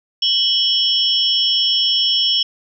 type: tone cluster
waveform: sine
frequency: 2984 / 3277 / 5360 Hz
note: F#7 / G#7 / E8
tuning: +14 / -24 / +28 cents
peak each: -18 dBFS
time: 0.22-2.43 s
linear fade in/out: 5 ms
effects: none